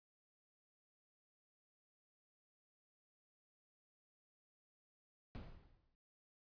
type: noise with exponential decay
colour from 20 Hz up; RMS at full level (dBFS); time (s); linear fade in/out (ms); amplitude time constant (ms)
brown; -45; 5.35-5.95; 0; 130
effects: noise-tail reverb RT60 0.1 s tail -20 dB re dry + resampled to 11025 Hz